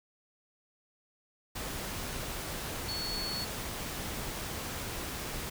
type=tone in noise; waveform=sine; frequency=4407 Hz; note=C#8; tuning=11 cents flat; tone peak=-35 dBFS; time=2.88-3.45 s; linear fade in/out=10 ms; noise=pink; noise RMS=-38 dBFS; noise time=1.55-5.5 s; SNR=0 dB; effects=none